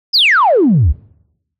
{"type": "exponential sweep", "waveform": "sine", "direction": "down", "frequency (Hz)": [5310, 61.5], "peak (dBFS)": -6, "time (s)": [0.13, 0.93], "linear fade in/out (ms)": 20, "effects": ["noise-tail reverb RT60 0.9 s tail -26 dB re dry", "tanh soft clip ceiling -3 dBFS"]}